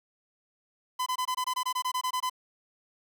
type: tone bursts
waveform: 45% pulse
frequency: 1012 Hz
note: B5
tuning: 42 cents sharp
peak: -27 dBFS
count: 14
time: 0.99-2.298 s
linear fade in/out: 10 ms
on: 73 ms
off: 22 ms
effects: none